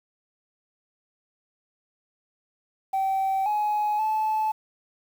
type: tone with pitch steps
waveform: sine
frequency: 772 / 841 / 868 Hz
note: G5 / G#5 / A5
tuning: -27 / +22 / -24 cents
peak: -20 dBFS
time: 2.93-4.52 s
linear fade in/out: 10 ms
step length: 530 ms
effects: tanh soft clip ceiling -20 dBFS + 8-bit